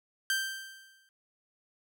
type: tone with exponential decay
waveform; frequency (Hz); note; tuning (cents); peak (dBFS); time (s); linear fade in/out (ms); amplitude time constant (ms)
sawtooth; 1568; G6; 0; -22; 0.3-1.09; 1; 170
effects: none